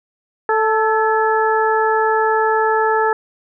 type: harmonic tone with a mistuned harmonic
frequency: 440 Hz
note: A4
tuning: in tune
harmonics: 1 / 2 / 3 / 4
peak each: -17 / -17 / -21 / -22 dBFS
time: 0.49-3.13 s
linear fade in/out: 2 ms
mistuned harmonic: 4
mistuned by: -48 cents
effects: none